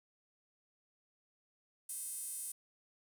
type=tone with high-pass filter; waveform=sawtooth; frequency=519 Hz; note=C5; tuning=14 cents flat; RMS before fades=-43 dBFS; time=1.89-2.52 s; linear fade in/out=5 ms; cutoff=9600 Hz; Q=4.8; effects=11-bit